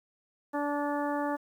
harmonic tone, 290 Hz, D4, 22 cents flat, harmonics 1 / 2 / 3 / 4 / 5 / 6, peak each -32 / -34 / -34 / -39 / -43 / -42 dBFS, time 0.53-1.37 s, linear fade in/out 20 ms, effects 10-bit

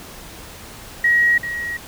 sine tone with echo, 1900 Hz, A#6, 33 cents sharp, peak -12 dBFS, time 1.04-1.38 s, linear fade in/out 5 ms, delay 390 ms, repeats 1, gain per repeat -11 dB, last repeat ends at 1.77 s, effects pink hiss -38 dBFS RMS until 1.87 s

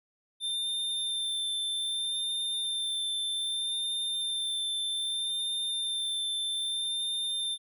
square tone with vibrato, 3579 Hz, A7, 29 cents sharp, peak -30 dBFS, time 0.4-7.58 s, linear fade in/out 50 ms, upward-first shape sine, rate 0.63 Hz, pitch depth 15 cents each way, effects none

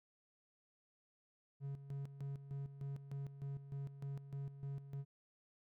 triangle tone with tremolo, 139.1 Hz, C#3, 6 cents sharp, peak -39 dBFS, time 1.6-5.05 s, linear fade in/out 50 ms, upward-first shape square, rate 3.3 Hz, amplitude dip 70%, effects none

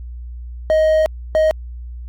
triangle tone bursts at uneven times, 627 Hz, D#5, 13 cents sharp, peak -9 dBFS, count 2, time 0.7-1.06 / 1.35-1.51 s, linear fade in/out 0 ms, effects added 60 Hz sine -28 dBFS peak until 2.08 s + AAC 64 kbps

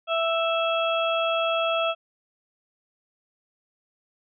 harmonic tone, 660 Hz, E5, 2 cents sharp, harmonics 1 / 2 / 4 / 5, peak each -24 / -27 / -30 / -31 dBFS, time 0.07-1.95 s, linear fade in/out 50 ms, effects none

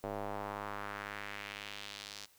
square tone with band-pass filter sweep, 51 Hz, G#1, 31 cents flat, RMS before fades -43 dBFS, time 0.03-2.26 s, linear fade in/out 10 ms, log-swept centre 610 to 5100 Hz, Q 1.6, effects white hiss -66 dBFS RMS until 2.38 s

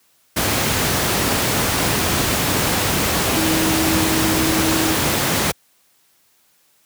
sine tone in noise, 319.7 Hz, D#4, 47 cents sharp, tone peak -19 dBFS, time 3.36-4.95 s, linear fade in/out 10 ms, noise pink, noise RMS -18 dBFS, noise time 0.36-5.52 s, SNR -4 dB, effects white hiss -59 dBFS RMS until 6.85 s + high-pass 80 Hz 12 dB/octave

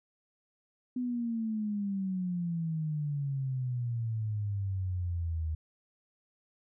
sine exponential sweep, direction down, 252.4 to 77.78 Hz, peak -30 dBFS, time 0.96-5.55 s, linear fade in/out 5 ms, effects none

